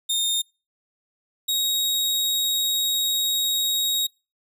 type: tone pair in turn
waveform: sawtooth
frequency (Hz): 3662 / 3778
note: A#7 / A#7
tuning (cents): -32 / +22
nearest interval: minor second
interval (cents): 54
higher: second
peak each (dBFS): -18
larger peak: neither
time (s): 0.09-0.42 / 1.48-4.07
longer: second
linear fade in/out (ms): 10
effects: noise-tail reverb RT60 0.3 s tail -26 dB re dry